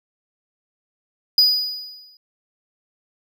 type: tone with exponential decay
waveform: triangle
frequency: 4940 Hz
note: D#8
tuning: 13 cents flat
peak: -8 dBFS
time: 1.38-2.17 s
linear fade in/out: 2 ms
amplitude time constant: 170 ms
effects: none